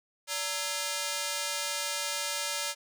5% pulse ring-modulated tone, 749 Hz, F#5, 21 cents sharp, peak -16 dBFS, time 0.27-2.75 s, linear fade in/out 50 ms, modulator 173 Hz, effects none

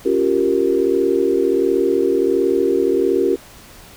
sine chord, G half-diminished seventh, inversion second, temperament equal with one note detuned, 277.2 / 349.2 / 390.6 / 466.2 Hz, Db4 / F4 / G4 / Bb4, 0 / 0 / -6 / 0 cents, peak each -22 / -19 / -17 / -20 dBFS, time 0.05-3.36 s, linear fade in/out 10 ms, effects pink hiss -42 dBFS RMS until 3.96 s

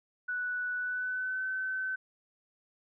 sine tone with pitch glide, 1480 to 1526 Hz, F#6 to G6, 0 to -47 cents, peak -31 dBFS, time 0.28-1.96 s, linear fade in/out 10 ms, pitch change +53 cents, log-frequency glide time 0.76-1.46 s, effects none

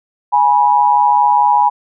sine tone pair together, 831 / 975.5 Hz, G#5 / B5, +1 / -22 cents, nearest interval minor third, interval 277 cents, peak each -11 dBFS, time 0.32-1.7 s, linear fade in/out 20 ms, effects none

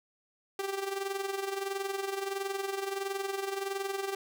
sawtooth tone with amplitude modulation, 392 Hz, G4, in tune, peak -26 dBFS, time 0.59-4.15 s, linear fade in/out 2 ms, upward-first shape sine, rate 21.5 Hz, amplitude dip 65%, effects none

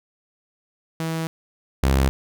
sawtooth tone pair in turn, 162.4 / 67.11 Hz, E3 / C2, -26 / +45 cents, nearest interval octave + minor third, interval 1529 cents, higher first, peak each -20 / -12 dBFS, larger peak second, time 1-1.27 / 1.83-2.09 s, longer first, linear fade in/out 0 ms, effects none

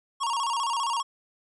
square tone with vibrato, 1013 Hz, B5, 44 cents sharp, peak -26 dBFS, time 0.2-1.03 s, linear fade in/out 20 ms, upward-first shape square, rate 15 Hz, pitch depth 140 cents each way, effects resampled to 24000 Hz + 11-bit

